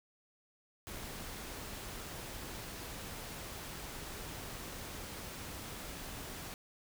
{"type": "noise", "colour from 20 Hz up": "pink", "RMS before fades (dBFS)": -45, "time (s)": [0.87, 6.54], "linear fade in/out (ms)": 0, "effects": []}